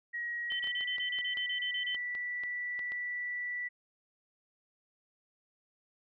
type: tone with pitch glide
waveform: sine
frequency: 1900 to 1962.5 Hz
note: A#6 to B6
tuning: +33 to -11 cents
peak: -34 dBFS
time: 0.13-3.69 s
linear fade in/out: 20 ms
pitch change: +56 cents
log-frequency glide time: 0.44-0.85 s
type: tone bursts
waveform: sine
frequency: 3066 Hz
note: G7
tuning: 39 cents flat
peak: -34 dBFS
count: 12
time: 0.5-1.96 s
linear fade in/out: 5 ms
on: 96 ms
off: 28 ms
type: clicks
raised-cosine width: 0.3 ms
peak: -32 dBFS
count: 12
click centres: 0.521 / 0.642 / 0.673 / 0.809 / 0.983 / 1.187 / 1.372 / 1.947 / 2.151 / 2.436 / 2.792 / 2.92 s
effects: none